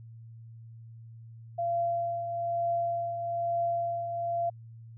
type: tone with tremolo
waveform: sine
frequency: 685 Hz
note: F5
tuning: 34 cents flat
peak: -25 dBFS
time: 1.58-4.5 s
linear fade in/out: 10 ms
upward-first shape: triangle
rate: 1.1 Hz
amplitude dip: 55%
effects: added 114 Hz sine -45 dBFS peak until 4.97 s